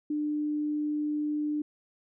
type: tone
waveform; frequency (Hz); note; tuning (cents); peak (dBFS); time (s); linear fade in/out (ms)
sine; 298.9; D4; +31; -27; 0.1-1.62; 5
effects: none